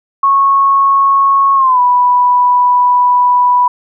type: tone with pitch glide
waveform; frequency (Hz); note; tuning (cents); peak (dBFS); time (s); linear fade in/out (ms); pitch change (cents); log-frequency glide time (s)
sine; 1100 to 985.7; C#6 to B5; -14 to -4; -6; 0.23-3.68; 5; -190; 1.55-1.8
effects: none